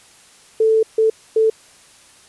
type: tone bursts at uneven times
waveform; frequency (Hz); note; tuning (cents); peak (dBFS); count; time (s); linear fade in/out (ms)
sine; 441.9; A4; +7; -11; 3; 0.6-0.83 / 0.98-1.1 / 1.36-1.5; 5
effects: white hiss -48 dBFS RMS until 2.28 s + resampled to 24000 Hz